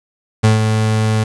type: tone with ADSR envelope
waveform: 35% pulse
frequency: 109.2 Hz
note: A2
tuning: 13 cents flat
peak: -5 dBFS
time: 0.43-1.24 s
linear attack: 15 ms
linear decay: 140 ms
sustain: -6 dB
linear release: 7 ms
effects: resampled to 22050 Hz + 7-bit